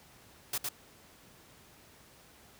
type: noise with echo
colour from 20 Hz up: white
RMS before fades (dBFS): -33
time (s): 0.53-0.58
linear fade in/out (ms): 5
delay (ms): 110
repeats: 1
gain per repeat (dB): -2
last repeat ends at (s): 0.69
effects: pink hiss -58 dBFS RMS until 2.59 s + high-pass 60 Hz 12 dB/octave